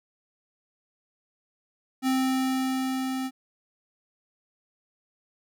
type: tone with level ramp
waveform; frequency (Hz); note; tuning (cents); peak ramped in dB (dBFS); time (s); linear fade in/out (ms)
square; 261.6; C4; 0; -22 to -29; 2.02-3.31; 50
effects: none